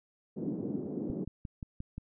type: band-pass noise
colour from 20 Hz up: white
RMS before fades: -36 dBFS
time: 0.36-1.25 s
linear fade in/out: 20 ms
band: 160 to 340 Hz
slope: 24 dB/octave
type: click train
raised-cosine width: 5 ms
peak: -27 dBFS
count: 6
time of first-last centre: 1.1-1.98 s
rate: 5.68 Hz
effects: none